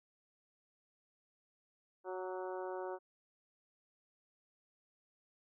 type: harmonic tone with a mistuned harmonic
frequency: 185 Hz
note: F#3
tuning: in tune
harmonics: 2 / 3 / 4 / 5 / 6 / 7 / 8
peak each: -42 / -45 / -48 / -48 / -54 / -56 / -55 dBFS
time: 2.04-2.99 s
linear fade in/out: 50 ms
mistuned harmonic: 6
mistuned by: +32 cents
effects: none